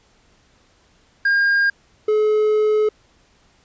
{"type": "tone pair in turn", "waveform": "triangle", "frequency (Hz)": [1614, 427.5], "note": ["G#6", "A4"], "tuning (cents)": [-50, -50], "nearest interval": "octave + major seventh", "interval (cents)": 2300, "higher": "first", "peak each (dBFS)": -12, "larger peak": "neither", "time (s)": [[1.25, 1.7], [2.08, 2.89]], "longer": "second", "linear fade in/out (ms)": 5, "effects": ["pink hiss -57 dBFS RMS until 3.64 s", "resampled to 16000 Hz"]}